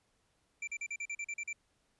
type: tone bursts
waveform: square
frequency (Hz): 2349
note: D7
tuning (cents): 0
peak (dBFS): -37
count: 10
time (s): 0.62-1.53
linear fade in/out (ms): 5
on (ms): 55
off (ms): 40
effects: pink hiss -75 dBFS RMS until 1.99 s + resampled to 24000 Hz